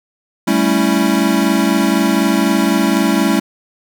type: chord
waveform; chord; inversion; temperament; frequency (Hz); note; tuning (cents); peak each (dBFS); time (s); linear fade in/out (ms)
square; A dominant seventh; third; equal; 196 / 220 / 277.2 / 329.6; G3 / A3 / C#4 / E4; 0 / 0 / 0 / 0; -18; 0.47-3.4; 10
effects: none